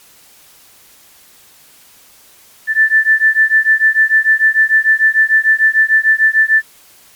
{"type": "beating tone pair", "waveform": "sine", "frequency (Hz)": [1760, 1766.7], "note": ["A6", "A6"], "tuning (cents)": [0, 7], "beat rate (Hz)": 6.7, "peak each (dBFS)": -11, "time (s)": [2.67, 6.63], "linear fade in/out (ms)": 50, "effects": ["white hiss -45 dBFS RMS until 7.15 s", "MP3 96 kbps"]}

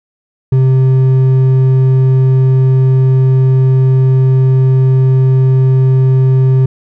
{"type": "tone with hard clipping", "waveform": "sine", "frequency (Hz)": 131, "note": "C3", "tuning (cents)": 2, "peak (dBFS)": -7, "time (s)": [0.52, 6.66], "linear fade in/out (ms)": 5, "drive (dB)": 5, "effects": []}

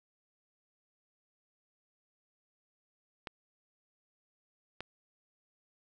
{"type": "clicks", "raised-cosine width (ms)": 0.3, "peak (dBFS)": -23, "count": 2, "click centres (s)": [3.272, 4.806], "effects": []}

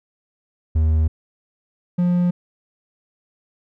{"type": "tone pair in turn", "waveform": "triangle", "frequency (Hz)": [78.8, 176.9], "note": ["D#2", "F3"], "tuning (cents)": [23, 23], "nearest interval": "octave + major second", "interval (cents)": 1400, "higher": "second", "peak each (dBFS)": [-12, -13], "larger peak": "first", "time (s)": [[0.75, 1.08], [1.98, 2.31]], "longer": "neither", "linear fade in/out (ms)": 10, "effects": []}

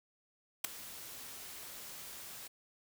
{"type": "noise with ADSR envelope", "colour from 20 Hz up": "white", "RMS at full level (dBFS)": -29, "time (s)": [0.64, 2.48], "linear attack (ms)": 8, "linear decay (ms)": 4, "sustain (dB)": -19, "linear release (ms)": 11, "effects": []}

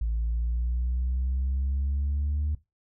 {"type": "exponential sweep", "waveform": "sine", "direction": "up", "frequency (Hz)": [55, 75.3], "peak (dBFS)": -23, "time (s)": [0.01, 2.55], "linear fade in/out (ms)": 5, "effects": ["noise-tail reverb RT60 0.2 s tail -18 dB re dry", "tanh soft clip ceiling -22 dBFS"]}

